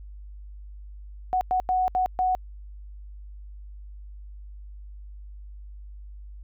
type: tone bursts at uneven times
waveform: sine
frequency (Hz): 740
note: F#5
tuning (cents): 0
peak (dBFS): -20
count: 5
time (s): 1.33-1.41 / 1.51-1.6 / 1.69-1.88 / 1.95-2.06 / 2.19-2.35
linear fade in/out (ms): 0
effects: added 50 Hz sine -39 dBFS peak until 6.43 s